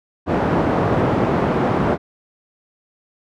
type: band-pass noise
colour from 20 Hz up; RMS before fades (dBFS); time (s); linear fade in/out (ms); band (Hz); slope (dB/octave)
pink; -18; 0.26-1.98; 50; 130 to 970; 12
effects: none